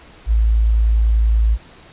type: tone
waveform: sine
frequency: 55.2 Hz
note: A1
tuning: 6 cents sharp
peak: -11 dBFS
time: 0.26-1.58 s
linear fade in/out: 50 ms
effects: pink hiss -44 dBFS RMS until 1.92 s + resampled to 8000 Hz